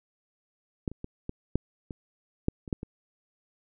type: clicks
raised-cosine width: 3 ms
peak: -16 / -28 / -23 / -20 / -11 / -24 / -11 / -28 / -14 / -23 dBFS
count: 10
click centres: 0.878 / 0.916 / 1.044 / 1.294 / 1.556 / 1.908 / 2.484 / 2.678 / 2.728 / 2.831 s
effects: none